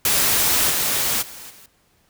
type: noise with level steps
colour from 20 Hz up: white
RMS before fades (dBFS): -18 / -21 / -38 / -46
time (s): 0.05-1.66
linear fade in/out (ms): 2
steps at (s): 0.69 / 1.21 / 1.49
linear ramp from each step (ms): 20
effects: pink hiss -61 dBFS RMS until 2.09 s